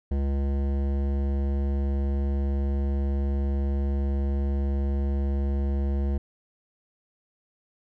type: tone with hard clipping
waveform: sine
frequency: 69.3 Hz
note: C#2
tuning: in tune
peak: -25 dBFS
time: 0.11-6.18 s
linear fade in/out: 5 ms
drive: 15 dB
effects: none